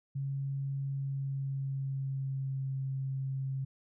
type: tone with pitch glide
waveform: sine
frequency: 137.5 to 134.28 Hz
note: C#3 to C3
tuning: -14 to +45 cents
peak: -32 dBFS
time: 0.15-3.65 s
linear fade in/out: 10 ms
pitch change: -41 cents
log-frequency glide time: 0.88-2.7 s
effects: none